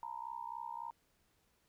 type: tone with amplitude modulation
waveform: sine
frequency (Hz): 932.3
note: A#5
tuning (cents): 0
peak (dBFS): -37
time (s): 0.03-0.91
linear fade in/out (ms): 0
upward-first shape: sine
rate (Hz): 63.6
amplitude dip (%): 100
effects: pink hiss -75 dBFS RMS until 1.68 s